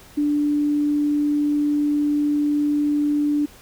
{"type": "tone", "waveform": "sine", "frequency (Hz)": 293.7, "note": "D4", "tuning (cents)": 0, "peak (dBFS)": -17, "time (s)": [0.17, 3.46], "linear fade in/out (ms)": 10, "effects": ["pink hiss -47 dBFS RMS until 3.61 s"]}